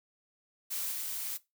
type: noise with level steps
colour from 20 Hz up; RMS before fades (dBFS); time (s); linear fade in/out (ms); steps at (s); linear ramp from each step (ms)
blue; -35 / -37; 0.7-1.38; 20; 0.91; 10
effects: noise-tail reverb RT60 0.2 s tail -18 dB re dry